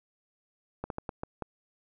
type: slowing click train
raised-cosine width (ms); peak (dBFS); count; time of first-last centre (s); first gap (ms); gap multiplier
1; -20; 6; 0.84-1.423; 62; 1.32
effects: none